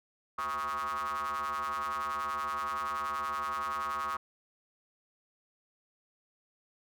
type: ring-modulated tone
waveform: square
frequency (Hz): 73.42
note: D2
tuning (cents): 0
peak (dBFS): -30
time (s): 0.38-4.17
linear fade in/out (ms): 5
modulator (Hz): 1180
effects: none